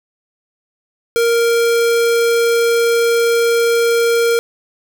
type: tone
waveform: square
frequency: 466.2 Hz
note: A#4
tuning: in tune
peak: -12 dBFS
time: 1.16-4.39 s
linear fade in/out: 0 ms
effects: none